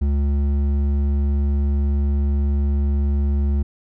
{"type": "tone with hard clipping", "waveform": "sine", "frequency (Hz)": 70.9, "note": "C#2", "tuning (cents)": 40, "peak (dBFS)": -18, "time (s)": [0.01, 3.63], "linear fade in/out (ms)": 10, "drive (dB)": 8, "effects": []}